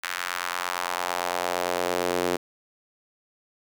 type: tone with high-pass filter sweep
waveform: sawtooth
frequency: 88.8 Hz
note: F2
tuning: 29 cents sharp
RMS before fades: -28 dBFS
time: 0.03-2.37 s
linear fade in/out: 10 ms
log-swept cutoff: 1600 to 370 Hz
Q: 1.6
effects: none